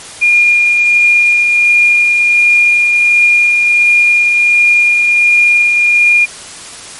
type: tone with tremolo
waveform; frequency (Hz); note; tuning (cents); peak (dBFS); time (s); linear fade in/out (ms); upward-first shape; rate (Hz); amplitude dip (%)
sine; 2419; D#7; -49; -4; 0.21-6.26; 20; triangle; 1.4; 30
effects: white hiss -29 dBFS RMS until 6.99 s + MP3 48 kbps